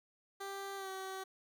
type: tone with pitch glide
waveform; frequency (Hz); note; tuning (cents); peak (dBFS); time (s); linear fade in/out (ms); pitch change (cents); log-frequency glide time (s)
15% pulse; 393.7 to 381.4; G4 to G4; +8 to -47; -35; 0.4-1.24; 10; -55; 0.76-0.89
effects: none